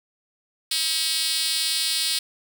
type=tone with high-pass filter; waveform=5% pulse; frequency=319.9 Hz; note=D#4; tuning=48 cents sharp; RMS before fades=-24 dBFS; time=0.71-2.19 s; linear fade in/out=5 ms; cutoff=4600 Hz; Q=1.8; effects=none